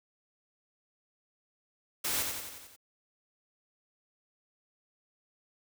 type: noise with echo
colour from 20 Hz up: white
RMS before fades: -32 dBFS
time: 2.04-2.23 s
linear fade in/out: 10 ms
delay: 89 ms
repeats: 6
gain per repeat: -4 dB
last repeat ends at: 2.764 s
effects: none